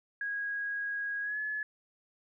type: tone with pitch glide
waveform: sine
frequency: 1647 to 1709 Hz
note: G#6 to G#6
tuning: -15 to +49 cents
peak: -32 dBFS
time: 0.21-1.63 s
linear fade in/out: 2 ms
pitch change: +64 cents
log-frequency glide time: 1.22-1.38 s
effects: none